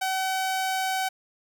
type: tone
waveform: sawtooth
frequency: 759 Hz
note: F#5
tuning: 44 cents sharp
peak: -21 dBFS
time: 0.01-1.09 s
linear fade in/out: 10 ms
effects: none